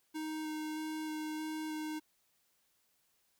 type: tone with vibrato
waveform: square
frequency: 310.6 Hz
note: D#4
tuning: 3 cents flat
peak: -38 dBFS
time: 0.14-2 s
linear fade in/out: 20 ms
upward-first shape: square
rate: 1.6 Hz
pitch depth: 8 cents each way
effects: white hiss -75 dBFS RMS until 3.39 s